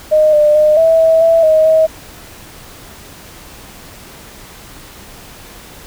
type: tone with pitch steps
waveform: sine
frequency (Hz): 616 / 599 / 609 / 652 / 648 / 660 / 629 / 637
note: D#5 / D5 / D#5 / E5 / E5 / E5 / D#5 / D#5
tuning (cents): -17 / +34 / -37 / -19 / -30 / +2 / +19 / +41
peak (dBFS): -6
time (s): 0.11-1.87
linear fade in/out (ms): 20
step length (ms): 220
effects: pink hiss -36 dBFS RMS until 5.86 s